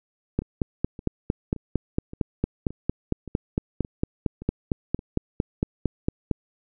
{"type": "two click trains", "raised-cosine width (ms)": 3, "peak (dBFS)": [-9, -24], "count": [27, 9], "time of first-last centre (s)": [[0.39, 6.313], [0.42, 4.991]], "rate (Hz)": [4.39, 1.75], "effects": []}